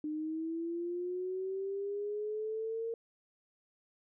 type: linear sweep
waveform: sine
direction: up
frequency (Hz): 301.6 to 460.7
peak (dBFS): -34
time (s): 0.04-2.94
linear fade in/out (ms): 2
effects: none